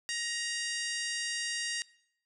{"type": "harmonic tone", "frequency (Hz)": 940, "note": "A#5", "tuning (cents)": 14, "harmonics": [2, 3, 4, 5, 6, 7, 8, 9, 10], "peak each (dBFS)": [-37, -40, -43, -40, -42, -43, -46, -45, -48], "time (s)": [0.09, 1.82], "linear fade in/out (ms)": 0, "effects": ["noise-tail reverb RT60 0.7 s tail -22 dB re dry"]}